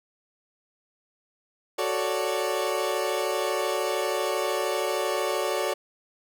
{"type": "chord", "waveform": "30% pulse", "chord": "D major seventh", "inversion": "first", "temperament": "equal", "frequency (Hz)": [370, 440, 554.4, 587.3], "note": ["F#4", "A4", "C#5", "D5"], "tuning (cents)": [0, 0, 0, 0], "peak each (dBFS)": -28, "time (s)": [1.78, 5.74], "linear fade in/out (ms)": 10, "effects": []}